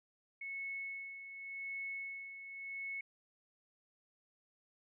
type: tone with tremolo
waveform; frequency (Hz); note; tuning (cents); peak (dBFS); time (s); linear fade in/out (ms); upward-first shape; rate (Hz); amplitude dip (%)
sine; 2199; C#7; -14; -39; 0.41-3.01; 5; sine; 0.88; 60
effects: none